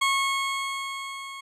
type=tone with level ramp; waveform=20% pulse; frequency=1093 Hz; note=C#6; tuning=25 cents flat; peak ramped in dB=-15 to -32 dBFS; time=0.01-1.41 s; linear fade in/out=10 ms; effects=low-pass 9000 Hz 12 dB/octave